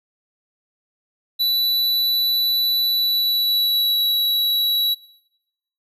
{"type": "tone with pitch glide", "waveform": "square", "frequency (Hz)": [3962, 3912], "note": ["B7", "B7"], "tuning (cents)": [5, -17], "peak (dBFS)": -17, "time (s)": [1.39, 4.95], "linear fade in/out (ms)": 20, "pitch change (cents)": -22, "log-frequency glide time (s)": [2.84, 4.05], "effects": ["noise-tail reverb RT60 0.9 s tail -22 dB re dry"]}